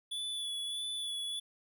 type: tone with vibrato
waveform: square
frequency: 3439 Hz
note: A7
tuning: 40 cents flat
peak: -36 dBFS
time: 0.11-1.4 s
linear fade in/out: 10 ms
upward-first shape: sine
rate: 1.6 Hz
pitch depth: 23 cents each way
effects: none